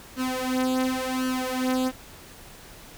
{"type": "tone with flanger", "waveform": "sawtooth", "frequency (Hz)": 257.2, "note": "C4", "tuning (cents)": -30, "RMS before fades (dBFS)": -26, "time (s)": [0.16, 1.92], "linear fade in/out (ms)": 50, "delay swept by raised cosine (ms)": [0.67, 4.17], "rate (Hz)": 0.91, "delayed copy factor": 0.85, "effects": ["pink hiss -46 dBFS RMS until 2.97 s"]}